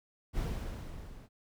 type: noise with level ramp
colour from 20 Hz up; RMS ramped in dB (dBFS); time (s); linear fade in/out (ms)
brown; -32 to -51; 0.33-1.29; 50
effects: none